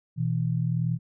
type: tone pair together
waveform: sine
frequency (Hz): 122 / 162.85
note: B2 / E3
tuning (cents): -21 / -21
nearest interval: perfect fourth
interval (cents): 500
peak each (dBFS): -26 / -26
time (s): 0.16-0.99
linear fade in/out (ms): 50
effects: none